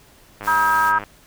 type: click train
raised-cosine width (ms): 0.5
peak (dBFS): -17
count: 65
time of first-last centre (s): 0.41-1.037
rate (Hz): 102
type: noise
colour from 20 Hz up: white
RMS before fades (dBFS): -36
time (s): 0.42-0.93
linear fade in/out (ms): 50
type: harmonic tone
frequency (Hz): 319.1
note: D#4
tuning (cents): +44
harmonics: 3 / 4 / 5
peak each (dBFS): -18 / -19 / -20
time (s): 0.47-0.99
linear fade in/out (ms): 10
effects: pink hiss -51 dBFS RMS until 1.26 s